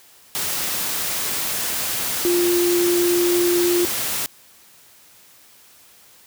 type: tone in noise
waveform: sine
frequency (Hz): 350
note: F4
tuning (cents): +4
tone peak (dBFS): -16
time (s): 2.25-3.85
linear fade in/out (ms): 0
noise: white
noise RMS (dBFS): -24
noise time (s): 0.35-4.26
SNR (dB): +5
effects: white hiss -50 dBFS RMS until 6.26 s + high-pass 60 Hz 12 dB/octave